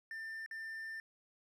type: tone with dropouts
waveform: triangle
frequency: 1791 Hz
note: A6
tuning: 30 cents sharp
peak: -40 dBFS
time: 0.11-1 s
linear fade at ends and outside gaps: 1 ms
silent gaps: 0.462-0.511 s
effects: none